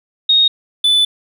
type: tone pair in turn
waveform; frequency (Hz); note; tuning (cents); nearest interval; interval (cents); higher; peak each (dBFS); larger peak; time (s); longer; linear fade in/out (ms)
sine / triangle; 3729 / 3492; A#7 / A7; 0 / -14; minor second; 114; first; -8 / -8; neither; 0.29-0.48 / 0.84-1.05; second; 5
effects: none

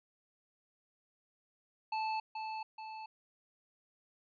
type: tone with echo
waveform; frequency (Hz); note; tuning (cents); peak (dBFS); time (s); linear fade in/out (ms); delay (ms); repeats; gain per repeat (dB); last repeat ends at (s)
square; 876; A5; -8; -34; 1.92-2.2; 5; 430; 2; -5; 3.06
effects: resampled to 11025 Hz

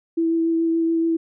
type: tone with vibrato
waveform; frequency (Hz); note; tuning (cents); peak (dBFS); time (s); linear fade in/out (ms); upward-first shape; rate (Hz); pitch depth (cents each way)
sine; 329.6; E4; 0; -17; 0.17-1.17; 10; triangle; 7; 14
effects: none

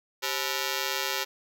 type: ring-modulated tone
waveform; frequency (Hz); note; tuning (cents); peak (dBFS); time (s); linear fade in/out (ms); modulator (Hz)
5% pulse; 463.5; A#4; -10; -13; 0.22-1.25; 20; 70.6
effects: none

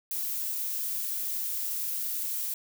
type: noise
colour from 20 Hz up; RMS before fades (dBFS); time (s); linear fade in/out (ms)
violet; -32; 0.11-2.54; 2
effects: none

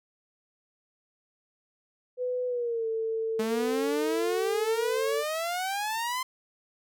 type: tone with pitch glide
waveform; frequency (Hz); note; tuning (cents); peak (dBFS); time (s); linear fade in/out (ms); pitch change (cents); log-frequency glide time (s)
sine; 499.1 to 447.2; B4 to A4; +18 to +28; -27; 2.17-5.24; 50; -190; 2.47-2.87
type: exponential sweep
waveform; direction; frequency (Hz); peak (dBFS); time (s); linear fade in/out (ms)
sawtooth; up; 214.2 to 1043; -25; 3.39-6.23; 5
effects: none

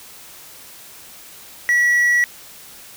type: tone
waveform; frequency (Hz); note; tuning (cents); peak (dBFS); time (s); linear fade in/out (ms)
triangle; 1935; B6; -36; -11; 1.69-2.24; 0
effects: white hiss -41 dBFS RMS until 2.96 s

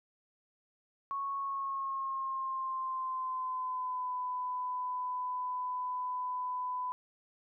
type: tone with pitch glide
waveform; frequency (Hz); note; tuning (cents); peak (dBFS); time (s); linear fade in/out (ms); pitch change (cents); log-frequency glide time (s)
sine; 1104 to 1000.7; C#6 to B5; -7 to +23; -33; 1.11-6.92; 0; -170; 1.36-4.13
effects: none

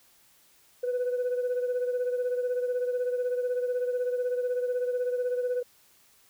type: beating tone pair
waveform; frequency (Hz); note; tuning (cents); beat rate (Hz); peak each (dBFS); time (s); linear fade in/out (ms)
sine; 493.9 / 509.9; B4 / C5; 0 / -45; 16; -25 / -32; 0.83-5.63; 10
effects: tanh soft clip ceiling -23 dBFS + white hiss -61 dBFS RMS until 6.29 s

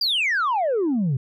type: exponential sweep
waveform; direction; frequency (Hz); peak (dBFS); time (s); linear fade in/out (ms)
sine; down; 4932 to 122.6; -17; 0.01-1.17; 5
effects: tanh soft clip ceiling -17 dBFS

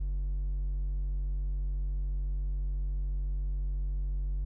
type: tone with hard clipping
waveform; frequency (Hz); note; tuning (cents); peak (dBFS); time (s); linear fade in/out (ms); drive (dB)
sine; 47; F#1; +28; -30; 0-4.45; 10; 3
effects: none

